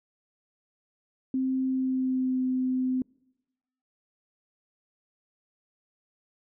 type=tone with pitch glide; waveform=sine; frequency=261.6 to 256.8 Hz; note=C4 to C4; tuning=0 to -32 cents; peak=-24 dBFS; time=1.34-3.02 s; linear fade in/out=2 ms; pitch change=-32 cents; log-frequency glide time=1.67-2.41 s; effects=noise-tail reverb RT60 1.0 s tail -26 dB re dry